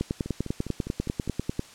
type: two click trains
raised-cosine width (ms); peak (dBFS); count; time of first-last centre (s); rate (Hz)
3; -21 / -13; 6 / 17; 0.26-1.276 / 0.01-1.594; 4.92 / 10.1
effects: white hiss -49 dBFS RMS until 1.74 s + low-pass 8000 Hz 12 dB/octave